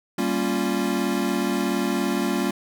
square chord, G half-diminished seventh, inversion none, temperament equal, 196 / 233.1 / 277.2 / 349.2 Hz, G3 / Bb3 / Db4 / F4, 0 / 0 / 0 / 0 cents, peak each -28 dBFS, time 0.18-2.51 s, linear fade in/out 5 ms, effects none

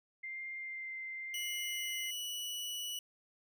sine tone with vibrato, 2094 Hz, C7, 1 cent sharp, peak -40 dBFS, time 0.23-2.11 s, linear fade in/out 10 ms, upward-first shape sine, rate 0.96 Hz, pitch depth 10 cents each way
sawtooth tone, 2946 Hz, F#7, 8 cents flat, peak -35 dBFS, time 1.34-2.99 s, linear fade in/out 2 ms
effects none

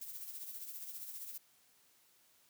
violet noise with tremolo, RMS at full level -44 dBFS, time 0.01-1.38 s, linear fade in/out 5 ms, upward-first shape triangle, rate 15 Hz, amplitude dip 60%, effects white hiss -69 dBFS RMS until 2.49 s + high-pass 80 Hz 12 dB/octave

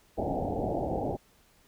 white low-pass noise, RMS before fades -31 dBFS, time 0.17-1.17 s, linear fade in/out 20 ms, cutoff 820 Hz, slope 96 dB/octave, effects pink hiss -63 dBFS RMS until 1.67 s

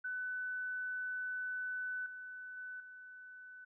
sine tone with level steps, 1500 Hz, F#6, 23 cents sharp, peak -37 / -45 / -43 / -50 dBFS, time 0.04-3.65 s, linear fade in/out 10 ms, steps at 2.06 / 2.57 / 2.8 s, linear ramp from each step 2 ms, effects none

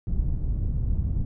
pink low-pass noise, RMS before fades -25 dBFS, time 0.07-1.25 s, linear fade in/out 2 ms, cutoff 110 Hz, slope 12 dB/octave, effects none

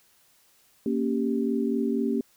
sine chord, G diminished, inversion first, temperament equal, 233.1 / 277.2 / 392 Hz, Bb3 / Db4 / G4, 0 / 0 / 0 cents, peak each -26 / -28 / -29 dBFS, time 0.86-2.21 s, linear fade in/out 2 ms, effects white hiss -62 dBFS RMS until 2.36 s

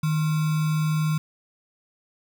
sine tone with sample-and-hold, 155.56 Hz, D#3, in tune, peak -20 dBFS, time 0.03-1.18 s, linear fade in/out 5 ms, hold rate 1225 Hz, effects none

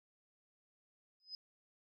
sine tone with exponential growth, 5040 Hz, D#8, 21 cents sharp, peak -39 dBFS, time 1.2-1.35 s, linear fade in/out 1 ms, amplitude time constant 31 ms, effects tanh soft clip ceiling -36 dBFS

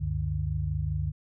sine tone cluster, 70.5 / 95.5 / 148.6 Hz, C#2 / G2 / D3, +30 / -45 / +21 cents, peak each -31 dBFS, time 0-1.12 s, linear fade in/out 20 ms, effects none

